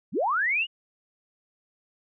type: linear sweep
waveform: sine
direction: up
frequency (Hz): 123 to 2960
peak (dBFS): -22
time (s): 0.12-0.67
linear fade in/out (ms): 50
effects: none